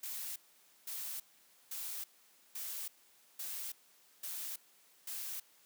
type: noise bursts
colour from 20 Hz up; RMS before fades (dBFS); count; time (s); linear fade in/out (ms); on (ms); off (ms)
blue; -42; 7; 0.03-5.4; 5; 330; 510
effects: white hiss -66 dBFS RMS until 5.65 s + high-pass 200 Hz 12 dB/octave